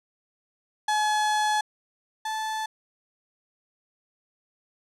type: tone pair in turn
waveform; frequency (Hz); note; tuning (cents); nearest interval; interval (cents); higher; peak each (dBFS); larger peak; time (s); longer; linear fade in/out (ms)
35% pulse; 850 / 872.4; G#5 / A5; +40 / -15; unison; 45; second; -20 / -26; first; 0.88-1.61 / 2.25-2.66; first; 5
effects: low-pass 9000 Hz 12 dB/octave